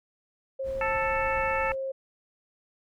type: tone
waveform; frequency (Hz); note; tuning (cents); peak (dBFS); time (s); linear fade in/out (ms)
sine; 535; C5; +38; -29; 0.59-1.92; 10
type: noise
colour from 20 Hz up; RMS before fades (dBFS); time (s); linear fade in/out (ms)
brown; -41; 0.63-1.76; 50
type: harmonic tone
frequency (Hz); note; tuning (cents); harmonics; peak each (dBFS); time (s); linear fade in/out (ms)
441.3; A4; +5; 2 / 3 / 4 / 5 / 6; -30 / -32 / -33 / -34 / -35; 0.81-1.72; 2
effects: none